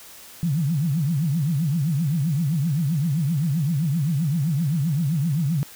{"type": "tone with vibrato", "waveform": "sine", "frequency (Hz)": 152.9, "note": "D#3", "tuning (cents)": -30, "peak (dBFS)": -19, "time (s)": [0.43, 5.63], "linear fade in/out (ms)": 0, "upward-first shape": "triangle", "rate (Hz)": 7.7, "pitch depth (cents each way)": 290, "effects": ["white hiss -44 dBFS RMS until 5.75 s"]}